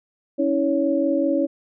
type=tone cluster; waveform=sine; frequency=277.5 / 322.6 / 559 Hz; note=C#4 / E4 / C#5; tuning=+2 / -37 / +14 cents; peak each=-22 dBFS; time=0.38-1.47 s; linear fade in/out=20 ms; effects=none